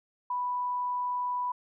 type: tone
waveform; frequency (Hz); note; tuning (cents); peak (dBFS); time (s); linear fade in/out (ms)
sine; 987.8; B5; 0; -28; 0.3-1.52; 5
effects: none